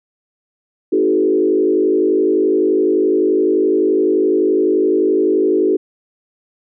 sine tone with frequency modulation, 372.1 Hz, F#4, 10 cents sharp, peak -11 dBFS, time 0.92-5.77 s, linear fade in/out 10 ms, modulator 51.7 Hz, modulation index 1.3, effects none

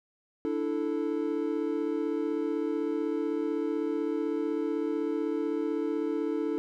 triangle chord, D suspended second, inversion none, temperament equal, 293.7 / 329.6 / 440 Hz, D4 / E4 / A4, 0 / 0 / 0 cents, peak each -30 dBFS, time 0.45-6.58 s, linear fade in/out 0 ms, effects none

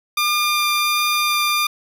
15% pulse tone with vibrato, 1200 Hz, D6, 37 cents sharp, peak -10 dBFS, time 0.17-1.67 s, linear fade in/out 5 ms, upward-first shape triangle, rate 1.4 Hz, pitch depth 8 cents each way, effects none

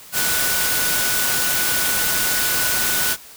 sine tone in noise, 1480 Hz, F#6, in tune, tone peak -26 dBFS, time 0.12-3.17 s, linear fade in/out 50 ms, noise white, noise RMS -20 dBFS, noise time 0.12-3.17 s, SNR -9 dB, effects white hiss -42 dBFS RMS until 3.36 s

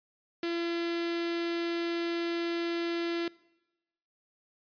sawtooth tone with notch filter, 339.5 Hz, F4, 49 cents flat, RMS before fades -32 dBFS, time 0.43-3.28 s, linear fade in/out 2 ms, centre 860 Hz, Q 0.86, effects noise-tail reverb RT60 1.0 s tail -22 dB re dry + resampled to 11025 Hz

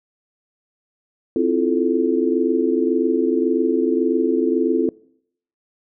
sine chord, F major seventh, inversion second, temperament just, 261.9 / 327.4 / 349.2 / 436.5 Hz, C4 / E4 / F4 / A4, +2 / -12 / 0 / -14 cents, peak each -21 dBFS, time 1.36-4.89 s, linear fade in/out 2 ms, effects noise-tail reverb RT60 0.7 s tail -24 dB re dry

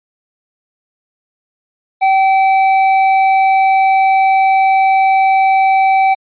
sine tone with tanh clipping, 770 Hz, G5, 31 cents flat, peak -10 dBFS, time 2.01-6.15 s, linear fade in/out 20 ms, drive 17 dB, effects resampled to 8000 Hz

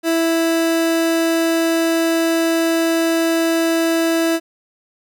30% pulse tone, 329.6 Hz, E4, in tune, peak -12 dBFS, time 0.03-4.4 s, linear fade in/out 50 ms, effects none

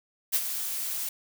blue noise with ADSR envelope, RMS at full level -23 dBFS, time 0.32-1.09 s, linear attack 27 ms, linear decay 48 ms, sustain -9 dB, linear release 3 ms, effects none

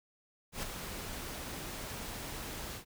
pink noise with ADSR envelope, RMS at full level -36 dBFS, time 0.52-2.85 s, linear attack 110 ms, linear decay 6 ms, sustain -6 dB, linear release 100 ms, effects none

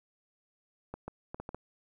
clicks, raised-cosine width 1 ms, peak -25 dBFS, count 6, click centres 0.94 / 1.08 / 1.345 / 1.4 / 1.491 / 1.546 s, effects 11-bit

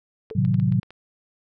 clicks, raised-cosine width 0.3 ms, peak -28 dBFS, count 7, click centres 0.302 / 0.45 / 0.543 / 0.599 / 0.723 / 0.831 / 0.906 s
sine tone with exponential decay, 441 Hz, A4, 4 cents sharp, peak -26 dBFS, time 0.31-0.4 s, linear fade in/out 0 ms, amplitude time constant 18 ms
sine chord, A diminished seventh, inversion none, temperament equal, 110 / 130.81 / 155.56 / 185 Hz, A2 / C3 / Eb3 / Gb3, 0 / 0 / 0 / 0 cents, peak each -23 / -22 / -25 / -22 dBFS, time 0.35-0.8 s, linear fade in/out 10 ms
effects none

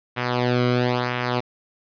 sawtooth tone with flanger, 123.47 Hz, B2, in tune, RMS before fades -22 dBFS, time 0.16-1.41 s, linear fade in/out 20 ms, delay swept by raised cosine 0.22 to 1.14 ms, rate 1 Hz, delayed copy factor -0.75, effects resampled to 11025 Hz + 8-bit

